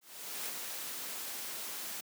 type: noise with ADSR envelope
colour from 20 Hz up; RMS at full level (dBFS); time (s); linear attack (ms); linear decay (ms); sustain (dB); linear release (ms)
white; -38; 0.01-2.01; 470; 21; -3; 8
effects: high-pass 200 Hz 12 dB/octave